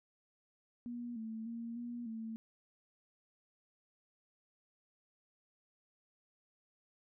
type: tone with pitch steps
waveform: sine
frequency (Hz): 239.9 / 222.3 / 232 / 239.2 / 223.9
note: A#3 / A3 / A#3 / A#3 / A3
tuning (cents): +50 / +18 / -8 / +45 / +30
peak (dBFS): -40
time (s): 0.86-2.36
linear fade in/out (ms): 0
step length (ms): 300
effects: none